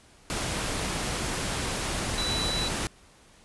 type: tone in noise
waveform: sine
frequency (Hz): 3951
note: B7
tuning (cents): 0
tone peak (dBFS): -29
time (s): 2.18-2.68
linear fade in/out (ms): 0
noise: pink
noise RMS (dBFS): -30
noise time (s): 0.3-2.87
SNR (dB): -2
effects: pink hiss -56 dBFS RMS until 3.44 s + resampled to 24000 Hz